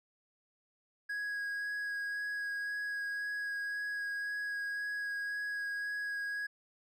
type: tone with vibrato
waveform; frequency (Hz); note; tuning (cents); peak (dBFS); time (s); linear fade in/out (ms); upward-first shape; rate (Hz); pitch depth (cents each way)
triangle; 1655; G#6; -6; -33; 1.09-6.47; 10; sine; 1.9; 10
effects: none